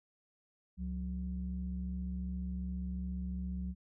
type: tone pair together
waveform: sine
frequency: 68.6 / 183.14 Hz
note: C#2 / F#3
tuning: -17 / -17 cents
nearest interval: octave + perfect fourth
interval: 1700 cents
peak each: -37 / -38 dBFS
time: 0.77-3.75 s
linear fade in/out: 50 ms
effects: tanh soft clip ceiling -28 dBFS